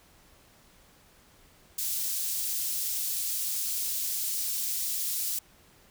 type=high-pass noise; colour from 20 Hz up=white; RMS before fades=-31 dBFS; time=1.78-5.39 s; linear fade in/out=5 ms; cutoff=4900 Hz; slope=12 dB/octave; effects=pink hiss -59 dBFS RMS until 5.9 s